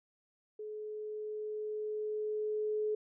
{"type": "tone with level ramp", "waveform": "sine", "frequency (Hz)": 426.5, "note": "G#4", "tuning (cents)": 46, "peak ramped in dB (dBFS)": [-40, -30], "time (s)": [0.59, 2.95], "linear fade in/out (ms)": 5, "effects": []}